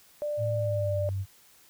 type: tone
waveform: sine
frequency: 592 Hz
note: D5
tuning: 14 cents sharp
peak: -28 dBFS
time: 0.22-1.09 s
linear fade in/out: 0 ms
type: tone with pitch glide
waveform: sine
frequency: 110 to 96.87 Hz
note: A2 to G2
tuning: 0 to -20 cents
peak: -28 dBFS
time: 0.37-1.26 s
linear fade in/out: 50 ms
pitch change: -220 cents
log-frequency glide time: 0.55-1 s
effects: white hiss -58 dBFS RMS until 1.69 s